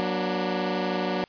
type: chord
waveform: 15% pulse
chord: Gb augmented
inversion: none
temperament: equal with one note detuned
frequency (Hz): 185 / 238.3 / 293.7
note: Gb3 / Bb3 / D4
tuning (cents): 0 / +38 / 0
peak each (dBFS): -21 / -25 / -25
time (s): 0-1.24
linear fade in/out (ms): 0
effects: white hiss -58 dBFS RMS until 1.28 s + resampled to 11025 Hz